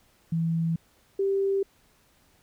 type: tone pair in turn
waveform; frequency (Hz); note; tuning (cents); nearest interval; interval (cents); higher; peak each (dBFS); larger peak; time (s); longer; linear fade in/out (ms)
sine; 164.81 / 392; E3 / G4; 0 / 0; octave + minor third; 1500; second; -23 / -22; second; 0.32-0.76 / 1.19-1.63; neither; 5
effects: pink hiss -63 dBFS RMS until 2.42 s